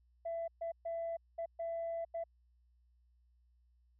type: tone bursts at uneven times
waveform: sine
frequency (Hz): 668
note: E5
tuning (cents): +23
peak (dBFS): -35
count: 6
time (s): 0.25-0.48 / 0.61-0.72 / 0.85-1.17 / 1.38-1.46 / 1.59-2.05 / 2.14-2.24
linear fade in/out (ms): 10
effects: tanh soft clip ceiling -33 dBFS + added 60 Hz sine -67 dBFS peak until 3.99 s